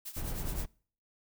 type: noise with tremolo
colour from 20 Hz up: blue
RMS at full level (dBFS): -40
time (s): 0.05-0.65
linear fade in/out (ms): 10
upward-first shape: triangle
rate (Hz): 9.6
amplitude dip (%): 85
type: noise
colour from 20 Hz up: brown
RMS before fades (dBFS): -36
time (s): 0.16-0.66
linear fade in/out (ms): 10
effects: noise-tail reverb RT60 0.5 s tail -25 dB re dry